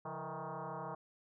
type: tone with frequency modulation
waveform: sine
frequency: 141.5 Hz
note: C#3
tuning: 36 cents sharp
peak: -40 dBFS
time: 0.05-0.95 s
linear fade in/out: 5 ms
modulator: 158 Hz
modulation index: 7
effects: none